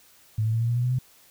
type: tone with pitch steps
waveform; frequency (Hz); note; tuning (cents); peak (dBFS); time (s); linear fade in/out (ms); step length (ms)
sine; 108.6 / 111.14 / 113.74 / 116.39 / 119.12 / 121.9 / 124.75 / 127.66; A2 / A2 / A#2 / A#2 / A#2 / B2 / B2 / C3; -22 / +18 / -42 / -2 / +38 / -22 / +18 / -42; -21; 0.38-0.988; 5; 76
effects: white hiss -56 dBFS RMS until 1.3 s